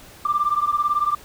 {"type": "beating tone pair", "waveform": "sine", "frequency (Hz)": [1178, 1196], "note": ["D6", "D6"], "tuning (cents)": [5, 31], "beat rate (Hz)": 18, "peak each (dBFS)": [-20, -21], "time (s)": [0.25, 1.15], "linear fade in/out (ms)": 5, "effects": ["tanh soft clip ceiling -10 dBFS", "pink hiss -45 dBFS RMS until 1.24 s"]}